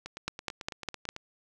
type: two click trains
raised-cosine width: 0.2 ms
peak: -14 / -22 dBFS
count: 5 / 11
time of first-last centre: 0.28-1.09 / 0.06-1.164 s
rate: 4.94 / 9.06 Hz
effects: none